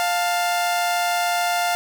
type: tone pair together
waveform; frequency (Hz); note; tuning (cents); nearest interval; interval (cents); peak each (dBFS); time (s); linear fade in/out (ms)
sawtooth; 702 / 885.9; F5 / A5; +9 / +12; major third; 403; -16 / -24; 0-1.75; 0
effects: 7-bit